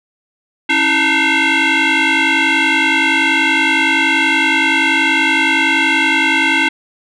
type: tone with frequency modulation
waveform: sine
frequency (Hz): 277.2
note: C#4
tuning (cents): 0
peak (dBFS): -8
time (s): 0.69-6.69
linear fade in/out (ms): 10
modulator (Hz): 605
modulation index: 4.7
effects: tanh soft clip ceiling -9 dBFS